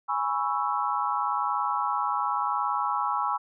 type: chord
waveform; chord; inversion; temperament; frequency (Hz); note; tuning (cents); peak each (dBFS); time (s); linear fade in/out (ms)
sine; C# minor seventh; second; equal; 830.6 / 987.8 / 1108.7 / 1318.5; G#5 / B5 / C#6 / E6; 0 / 0 / 0 / 0; -30; 0.08-3.38; 20
effects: none